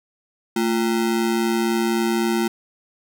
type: ring-modulated tone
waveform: square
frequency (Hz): 285.5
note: D4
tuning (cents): -49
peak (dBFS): -16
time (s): 0.56-2.48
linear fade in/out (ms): 5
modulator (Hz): 61.9
effects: none